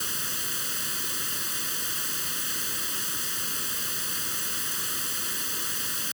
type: noise with comb filter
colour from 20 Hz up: white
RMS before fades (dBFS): -29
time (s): 0-6.12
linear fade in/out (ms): 5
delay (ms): 0.65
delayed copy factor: +0.95
effects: high-pass 100 Hz 12 dB/octave